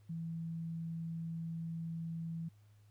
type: tone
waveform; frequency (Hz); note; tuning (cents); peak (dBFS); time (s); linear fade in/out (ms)
sine; 164.81; E3; 0; -38; 0.09-2.49; 10
effects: added 104 Hz sine -60 dBFS peak until 2.9 s + pink hiss -75 dBFS RMS until 2.9 s